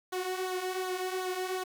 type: tone with flanger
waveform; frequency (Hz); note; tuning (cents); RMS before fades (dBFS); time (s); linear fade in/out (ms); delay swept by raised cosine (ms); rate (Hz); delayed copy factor
sawtooth; 370; F#4; 0; -34; 0.12-1.64; 10; 0.37 to 3.57; 2.7; -0.6
effects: 9-bit